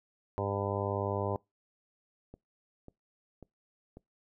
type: harmonic tone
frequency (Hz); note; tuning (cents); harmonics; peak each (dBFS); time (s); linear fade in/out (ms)
100.2; G2; +38; 1 / 2 / 3 / 4 / 5 / 6 / 7 / 8 / 9 / 10; -35 / -42 / -43 / -37 / -38 / -38 / -44 / -43 / -40 / -42; 0.38-1.36; 0
type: click train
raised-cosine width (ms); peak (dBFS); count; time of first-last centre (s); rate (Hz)
2; -34; 4; 2.34-3.97; 1.84
effects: noise-tail reverb RT60 0.2 s tail -24 dB re dry